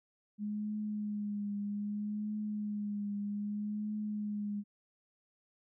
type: tone with vibrato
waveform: sine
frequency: 207.7 Hz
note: G#3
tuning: in tune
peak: -34 dBFS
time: 0.38-4.64 s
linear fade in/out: 50 ms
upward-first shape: triangle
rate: 0.63 Hz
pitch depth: 38 cents each way
effects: none